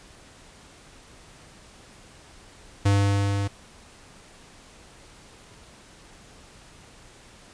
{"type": "tone with level ramp", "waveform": "square", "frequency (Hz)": 100, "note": "G2", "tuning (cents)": 35, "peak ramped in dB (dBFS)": [-17, -25], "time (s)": [2.85, 3.48], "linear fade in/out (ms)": 10, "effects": ["pink hiss -50 dBFS RMS until 7.53 s", "resampled to 22050 Hz"]}